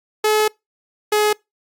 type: tone pair in turn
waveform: sawtooth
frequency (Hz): 428.3 / 421.9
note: A4 / G#4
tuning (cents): -47 / +27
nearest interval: unison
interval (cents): 26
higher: first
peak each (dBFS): -10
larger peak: neither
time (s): 0.24-0.48 / 1.12-1.33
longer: first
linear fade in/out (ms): 5
effects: noise-tail reverb RT60 0.2 s tail -25 dB re dry + AAC 64 kbps